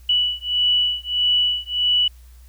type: beating tone pair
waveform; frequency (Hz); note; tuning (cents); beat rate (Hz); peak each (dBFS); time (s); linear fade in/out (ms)
sine; 2953 / 2954.6; F#7 / F#7; -4 / -3; 1.6; -20; 0.09-2.08; 5
effects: added 61 Hz sine -42 dBFS peak until 2.48 s + white hiss -57 dBFS RMS until 2.48 s